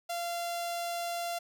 sawtooth tone with notch filter, 689 Hz, F5, 24 cents flat, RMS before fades -35 dBFS, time 0.09-1.39 s, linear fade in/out 10 ms, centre 1700 Hz, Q 1.5, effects none

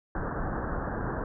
pink low-pass noise, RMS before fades -32 dBFS, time 0.15-1.24 s, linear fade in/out 2 ms, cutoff 1700 Hz, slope 96 dB/octave, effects none

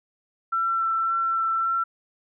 sine tone with vibrato, 1344 Hz, E6, 33 cents sharp, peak -21 dBFS, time 0.52-1.84 s, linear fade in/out 10 ms, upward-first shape sine, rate 1.8 Hz, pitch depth 10 cents each way, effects none

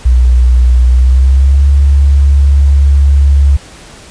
sine tone with pitch glide, 61.6 to 69.95 Hz, B1 to C#2, -4 to +16 cents, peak -3 dBFS, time 0.05-3.57 s, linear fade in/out 10 ms, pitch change +220 cents, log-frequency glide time 0.85-1.65 s, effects pink hiss -34 dBFS RMS until 4.1 s + resampled to 22050 Hz

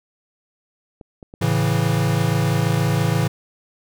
clicks, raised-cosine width 2 ms, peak -25 dBFS, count 6, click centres 1.012 / 1.228 / 1.339 / 1.42 / 1.514 / 1.788 s
square chord, A major, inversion none, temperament equal, 110 / 138.59 / 164.81 Hz, A2 / C#3 / E3, 0 / 0 / 0 cents, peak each -22 dBFS, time 1.41-3.28 s, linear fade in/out 10 ms
effects none

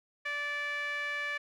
sawtooth tone with band-pass filter, 582 Hz, D5, 16 cents flat, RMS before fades -35 dBFS, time 0.25-1.38 s, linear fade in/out 10 ms, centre 2000 Hz, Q 8.3, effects none

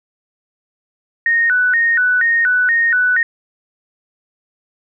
sine tone with vibrato, 1661.2 Hz, G#6, in tune, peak -11 dBFS, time 1.26-3.23 s, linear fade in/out 2 ms, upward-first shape square, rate 2.1 Hz, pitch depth 190 cents each way, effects none

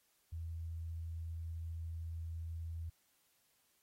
sine tone, 82.41 Hz, E2, in tune, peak -40 dBFS, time 0.32-2.9 s, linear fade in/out 10 ms, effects white hiss -75 dBFS RMS until 3.82 s + AAC 48 kbps

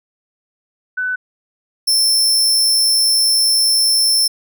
sine / sawtooth tone pair in turn, 1500 / 5345 Hz, F#6 / E8, +23 / +23 cents, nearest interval octave + minor seventh, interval 2200 cents, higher second, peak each -17 / -9 dBFS, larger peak second, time 0.97-1.16 / 1.87-4.28 s, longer second, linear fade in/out 10 ms, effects none

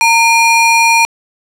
square ring-modulated tone, 1661.2 Hz, G#6, in tune, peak -4 dBFS, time 0.01-1.05 s, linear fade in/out 0 ms, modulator 744 Hz, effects low-pass 10000 Hz 12 dB/octave + 7-bit

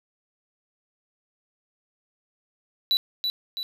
triangle tone with echo, 3951 Hz, B7, in tune, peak -17 dBFS, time 2.91-2.97 s, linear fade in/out 0 ms, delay 330 ms, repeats 2, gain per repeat -5 dB, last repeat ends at 3.63 s, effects none

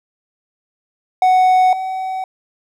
triangle tone pair in turn, 742 / 755 Hz, F#5 / F#5, +5 / +35 cents, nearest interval unison, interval 30 cents, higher second, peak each -7 / -18 dBFS, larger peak first, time 1.22-1.73 / 1.73-2.24 s, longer neither, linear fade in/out 2 ms, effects none

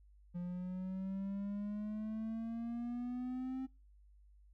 triangle exponential sweep, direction up, 174.9 to 264.2 Hz, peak -36 dBFS, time 0.34-3.67 s, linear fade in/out 20 ms, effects noise-tail reverb RT60 0.3 s tail -23 dB re dry + added 50 Hz sine -60 dBFS peak until 4.53 s

